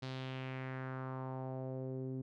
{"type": "tone with low-pass filter sweep", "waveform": "sawtooth", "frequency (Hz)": 130.81, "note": "C3", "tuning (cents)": 0, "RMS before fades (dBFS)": -42, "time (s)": [0.02, 2.22], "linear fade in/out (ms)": 10, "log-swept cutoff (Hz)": [4400, 310], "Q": 2.4, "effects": []}